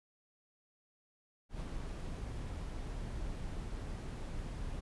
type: noise with ADSR envelope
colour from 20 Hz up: brown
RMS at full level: -39 dBFS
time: 1.49-4.81 s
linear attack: 110 ms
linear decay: 40 ms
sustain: -2 dB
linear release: 17 ms
effects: resampled to 24000 Hz